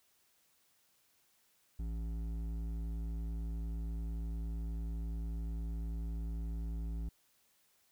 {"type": "tone with hard clipping", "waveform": "sine", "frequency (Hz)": 55.7, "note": "A1", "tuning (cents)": 22, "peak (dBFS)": -38, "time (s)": [1.79, 7.09], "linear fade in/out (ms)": 5, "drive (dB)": 10, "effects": ["white hiss -72 dBFS RMS until 7.91 s"]}